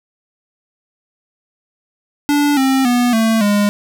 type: tone with pitch steps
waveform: square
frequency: 290.2 / 266.1 / 244 / 223.8 / 205.2 Hz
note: D4 / C4 / B3 / A3 / G#3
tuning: -21 / +29 / -21 / +30 / -21 cents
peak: -12 dBFS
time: 2.29-3.69 s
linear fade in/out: 0 ms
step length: 280 ms
effects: none